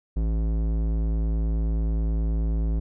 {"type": "tone with low-pass filter", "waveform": "square", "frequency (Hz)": 54.7, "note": "A1", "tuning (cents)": -9, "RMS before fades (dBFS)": -24, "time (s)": [0.16, 2.8], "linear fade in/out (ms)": 10, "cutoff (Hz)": 370, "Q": 0.56, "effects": []}